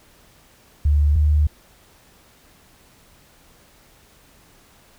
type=tone pair in turn; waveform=sine; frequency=73.42 / 75.09 Hz; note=D2 / D2; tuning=0 / +39 cents; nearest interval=unison; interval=39 cents; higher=second; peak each=-13 dBFS; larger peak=neither; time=0.85-1.16 / 1.16-1.47 s; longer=neither; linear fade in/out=5 ms; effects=pink hiss -53 dBFS RMS until 4.98 s